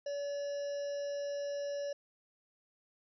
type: harmonic tone with a mistuned harmonic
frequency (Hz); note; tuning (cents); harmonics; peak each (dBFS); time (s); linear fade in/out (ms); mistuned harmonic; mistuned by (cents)
571; D5; -49; 1 / 3 / 5 / 7 / 9 / 10; -35 / -54 / -58 / -60 / -55 / -56; 0.06-1.93; 5; 9; +31
effects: none